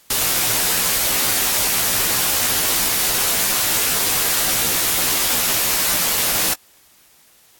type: noise with comb filter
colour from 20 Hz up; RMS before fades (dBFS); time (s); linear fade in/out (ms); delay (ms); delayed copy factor
white; -18; 0.1-6.54; 5; 14; -0.95
effects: white hiss -52 dBFS RMS until 7.59 s + AAC 64 kbps